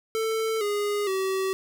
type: tone with pitch steps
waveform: square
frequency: 444 / 411.9 / 382.1 Hz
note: A4 / G#4 / G4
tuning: +16 / -14 / -44 cents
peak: -25 dBFS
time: 0.15-1.53 s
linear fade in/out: 0 ms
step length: 460 ms
effects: none